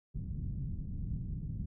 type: low-pass noise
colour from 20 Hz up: white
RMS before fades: -38 dBFS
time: 0.14-1.66 s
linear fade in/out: 10 ms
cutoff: 160 Hz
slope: 24 dB/octave
effects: none